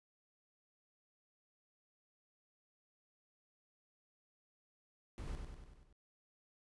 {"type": "noise with echo", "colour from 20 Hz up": "brown", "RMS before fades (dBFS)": -44, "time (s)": [5.18, 5.35], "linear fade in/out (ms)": 0, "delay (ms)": 96, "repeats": 6, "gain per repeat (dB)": -4, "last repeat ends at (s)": 5.926, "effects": ["resampled to 24000 Hz"]}